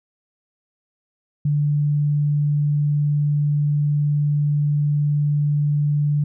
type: tone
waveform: sine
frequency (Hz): 146.83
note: D3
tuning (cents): 0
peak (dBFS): -16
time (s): 1.45-6.24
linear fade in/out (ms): 5
effects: none